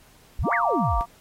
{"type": "exponential two-way sweep", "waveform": "sine", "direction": "up then down", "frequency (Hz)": [38.21, 2217, 38.21], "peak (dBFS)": -22, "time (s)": [0.39, 1.01], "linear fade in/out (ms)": 0, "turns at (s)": 0.54}
{"type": "chord", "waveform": "sine", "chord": "Bb major", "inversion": "second", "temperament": "equal with one note detuned", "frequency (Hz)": [698.5, 932.3, 1167.9], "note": ["F5", "Bb5", "D6"], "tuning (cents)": [0, 0, -10], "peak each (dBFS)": -27, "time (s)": [0.43, 1.06], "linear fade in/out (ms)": 50}
{"effects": ["pink hiss -55 dBFS RMS until 1.2 s", "AAC 48 kbps"]}